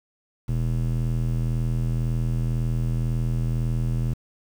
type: tone with band-pass filter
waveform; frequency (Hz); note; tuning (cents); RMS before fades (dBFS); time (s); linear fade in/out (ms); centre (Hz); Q
square; 40.97; E1; -10; -24; 0.48-4.14; 10; 120; 1.5
effects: 8-bit